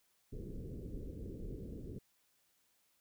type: low-pass noise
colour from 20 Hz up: pink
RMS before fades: -45 dBFS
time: 0.32-1.99 s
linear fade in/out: 10 ms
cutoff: 470 Hz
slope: 48 dB/octave
effects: white hiss -75 dBFS RMS until 3 s